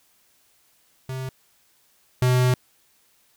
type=tone pair in turn; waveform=square; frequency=130.81 / 126.12 Hz; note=C3 / B2; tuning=0 / +37 cents; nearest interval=minor second; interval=63 cents; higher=first; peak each=-29 / -17 dBFS; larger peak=second; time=1.09-1.29 / 2.22-2.54 s; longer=second; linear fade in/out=2 ms; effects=white hiss -62 dBFS RMS until 3.36 s